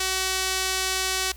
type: tone with band-pass filter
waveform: sawtooth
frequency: 377.2 Hz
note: F#4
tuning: 33 cents sharp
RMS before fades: -26 dBFS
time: 0-1.32 s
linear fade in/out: 5 ms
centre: 5900 Hz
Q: 0.69
effects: added 60 Hz sine -41 dBFS peak until 1.36 s + white hiss -50 dBFS RMS until 1.36 s